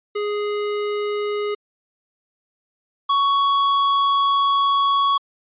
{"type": "tone pair in turn", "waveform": "square", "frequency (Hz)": [415.3, 1115.8], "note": ["G#4", "C#6"], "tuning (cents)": [0, 11], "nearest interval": "octave + perfect fourth", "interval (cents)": 1711, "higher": "second", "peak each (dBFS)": [-22, -16], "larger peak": "second", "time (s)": [[0.15, 1.55], [3.09, 5.18]], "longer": "second", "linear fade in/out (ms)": 10, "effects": ["resampled to 8000 Hz"]}